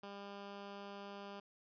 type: tone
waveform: 10% pulse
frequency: 200.4 Hz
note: G3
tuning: 38 cents sharp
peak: -39 dBFS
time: 0.03-1.4 s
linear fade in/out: 5 ms
effects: resampled to 11025 Hz